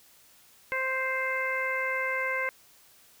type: harmonic tone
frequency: 523.3 Hz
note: C5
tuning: in tune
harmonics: 1 / 2 / 3 / 4 / 5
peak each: -34 / -35 / -33 / -30 / -43 dBFS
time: 0.72-2.49 s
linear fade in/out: 0 ms
effects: white hiss -58 dBFS RMS until 3.2 s